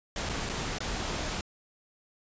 pink noise with dropouts, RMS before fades -33 dBFS, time 0.16-1.41 s, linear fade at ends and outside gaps 2 ms, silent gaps 0.291-0.295 / 0.492-0.496 / 0.785-0.804 s, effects resampled to 16000 Hz

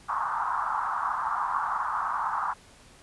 white band-pass noise, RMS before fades -29 dBFS, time 0.08-2.54 s, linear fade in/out 20 ms, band 850 to 1300 Hz, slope 48 dB/octave, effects pink hiss -54 dBFS RMS until 3.02 s + resampled to 24000 Hz

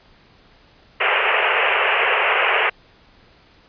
white band-pass noise, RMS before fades -18 dBFS, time 1-2.7 s, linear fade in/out 10 ms, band 390 to 2900 Hz, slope 96 dB/octave, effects pink hiss -52 dBFS RMS until 3.68 s + resampled to 11025 Hz

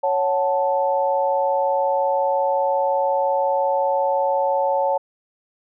sine chord, F# minor, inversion second, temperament equal, 554.4 / 740 / 880 Hz, C#5 / F#5 / A5, 0 / 0 / 0 cents, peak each -20 / -25 / -21 dBFS, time 0.03-4.98 s, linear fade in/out 10 ms, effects none

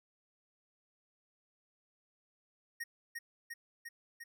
square tone with echo, 1864.7 Hz, A#6, in tune, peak -38 dBFS, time 2.8-2.84 s, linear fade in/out 10 ms, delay 350 ms, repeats 4, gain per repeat -2 dB, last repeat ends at 4.24 s, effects none

